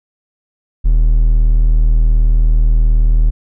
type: tone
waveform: triangle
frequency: 39.34 Hz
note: D#1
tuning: 20 cents sharp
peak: -5 dBFS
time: 0.84-3.31 s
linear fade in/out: 20 ms
effects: none